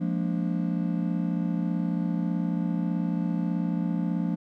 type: chord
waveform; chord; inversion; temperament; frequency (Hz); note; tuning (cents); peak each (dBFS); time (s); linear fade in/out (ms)
triangle; Bb dominant seventh; second; just; 174.81 / 209.8 / 233.1 / 291.4; F3 / Ab3 / Bb3 / D4; +2 / +18 / 0 / -13; -25 / -31 / -30 / -31; 0-4.36; 20
effects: none

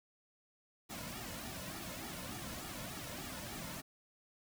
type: noise with flanger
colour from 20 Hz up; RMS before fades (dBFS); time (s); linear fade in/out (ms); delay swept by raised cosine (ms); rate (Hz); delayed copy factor
pink; -45; 0.89-3.82; 20; 1.9 to 2.58; 3.4; -0.75
effects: none

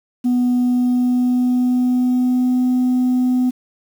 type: tone with pitch glide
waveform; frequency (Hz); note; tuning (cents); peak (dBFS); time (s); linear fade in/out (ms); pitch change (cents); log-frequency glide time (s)
sine; 246.9 to 251.7; B3 to B3; 0 to +33; -11; 0.24-3.51; 20; +33; 0.53-2.64
effects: tanh soft clip ceiling -12 dBFS + 7-bit

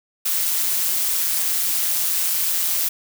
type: noise with amplitude modulation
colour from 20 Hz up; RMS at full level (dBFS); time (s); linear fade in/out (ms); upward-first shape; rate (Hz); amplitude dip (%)
blue; -19; 0.25-2.89; 10; sine; 172; 45
effects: none

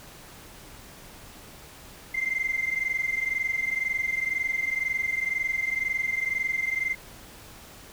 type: tone pair together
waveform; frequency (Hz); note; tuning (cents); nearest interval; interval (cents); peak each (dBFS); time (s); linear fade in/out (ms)
sine; 2077 / 2099; C7 / C7; -13 / +5; unison; 18; -27; 2.14-6.95; 10
effects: tanh soft clip ceiling -19 dBFS + pink hiss -47 dBFS RMS until 7.92 s

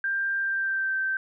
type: tone with pitch glide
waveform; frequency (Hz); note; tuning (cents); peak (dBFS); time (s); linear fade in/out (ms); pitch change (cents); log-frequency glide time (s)
sine; 1587 to 1555.2; G6 to G6; +21 to -14; -24; 0.04-1.17; 2; -35; 0.38-0.95
effects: none

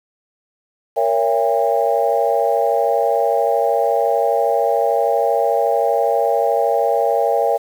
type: chord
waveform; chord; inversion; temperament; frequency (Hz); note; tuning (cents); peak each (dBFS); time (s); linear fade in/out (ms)
sine; A# diminished seventh; none; just; 466.2 / 559.4 / 671.3 / 805.5; A#4 / C#5 / E5 / G5; 0 / +16 / +31 / +47; -19; 0.96-7.58; 20
effects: tanh soft clip ceiling -3 dBFS + 7-bit

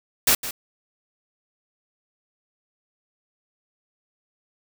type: noise with echo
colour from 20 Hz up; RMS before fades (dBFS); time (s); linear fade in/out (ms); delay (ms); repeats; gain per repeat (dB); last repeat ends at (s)
white; -17; 0.27-0.35; 5; 160; 1; -13; 0.51
effects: none

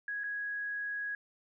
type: tone with dropouts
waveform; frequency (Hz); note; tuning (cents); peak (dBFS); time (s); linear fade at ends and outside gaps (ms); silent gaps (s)
sine; 1661.2; G#6; 0; -34; 0.08-1.15; 2; 0.236-0.24
effects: none

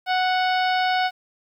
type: harmonic tone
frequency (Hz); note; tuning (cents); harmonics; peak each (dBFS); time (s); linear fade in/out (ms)
739; F#5; -2; 1 / 2 / 3 / 4 / 5 / 6 / 7; -20 / -26 / -30 / -32 / -34 / -36 / -37; 0.06-1.11; 50
effects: 9-bit

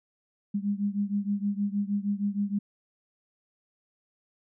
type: beating tone pair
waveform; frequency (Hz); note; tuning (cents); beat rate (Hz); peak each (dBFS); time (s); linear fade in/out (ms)
sine; 200.5 / 206.9; G3 / G#3; +39 / -6; 6.4; -28 / -30; 0.54-2.59; 10
effects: none

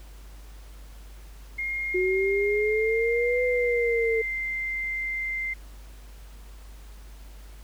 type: tone with pitch glide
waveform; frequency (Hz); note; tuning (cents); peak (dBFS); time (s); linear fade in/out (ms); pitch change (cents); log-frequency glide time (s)
sine; 2132 to 2087; C7 to C7; +32 to -5; -27; 1.58-5.54; 10; -37; 2.21-3.95
type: exponential two-way sweep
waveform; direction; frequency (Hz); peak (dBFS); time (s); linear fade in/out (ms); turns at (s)
sine; up then down; 364.4 to 500 to 448.3; -22; 1.94-4.22; 10; 3.43
effects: added 50 Hz sine -42 dBFS peak until 7.63 s + pink hiss -54 dBFS RMS until 7.63 s

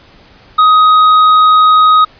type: tone with hard clipping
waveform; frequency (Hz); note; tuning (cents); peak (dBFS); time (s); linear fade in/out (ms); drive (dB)
sine; 1256; D#6; +16; -5; 0.58-2.05; 10; 5
effects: pink hiss -42 dBFS RMS until 2.19 s + resampled to 11025 Hz

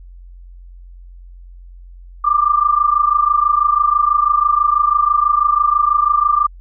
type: tone pair together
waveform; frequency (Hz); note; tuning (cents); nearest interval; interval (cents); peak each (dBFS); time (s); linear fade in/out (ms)
sine; 1174.7 / 1200.8; D6 / D6; 0 / +38; unison; 38; -14; 2.24-6.47; 10
effects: added 44 Hz sine -35 dBFS peak until 6.6 s

